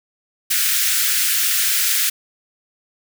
white high-pass noise, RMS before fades -18 dBFS, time 0.5-2.1 s, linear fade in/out 10 ms, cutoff 1400 Hz, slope 48 dB/octave, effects none

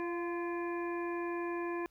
harmonic tone with a mistuned harmonic, 344 Hz, F4, 26 cents flat, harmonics 1 / 2 / 3 / 5 / 6 / 7, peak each -35 / -46 / -42 / -46 / -58 / -49 dBFS, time 0-1.86 s, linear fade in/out 0 ms, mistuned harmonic 2, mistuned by +27 cents, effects added 50 Hz sine -70 dBFS peak until 1.9 s + pink hiss -73 dBFS RMS until 1.9 s

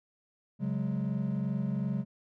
triangle chord, C# suspended fourth, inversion none, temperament equal with one note detuned, 137.16 / 185 / 207.7 Hz, C#3 / F#3 / G#3, -18 / 0 / 0 cents, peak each -31 dBFS, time 0.59-2.05 s, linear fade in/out 50 ms, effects tanh soft clip ceiling -20 dBFS

